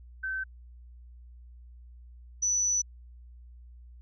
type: tone pair in turn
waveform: sine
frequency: 1539 / 5953 Hz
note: G6 / F#8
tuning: -32 / +10 cents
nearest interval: octave + major seventh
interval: 2342 cents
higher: second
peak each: -30 / -24 dBFS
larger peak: second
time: 0.23-0.44 / 2.42-2.82 s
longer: second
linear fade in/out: 10 ms
effects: added 60 Hz sine -47 dBFS peak until 4.01 s